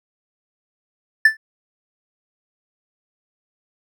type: tone with exponential decay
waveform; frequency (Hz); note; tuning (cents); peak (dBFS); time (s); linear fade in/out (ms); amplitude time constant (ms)
triangle; 1760; A6; 0; -3; 1.25-1.37; 5; 25
effects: none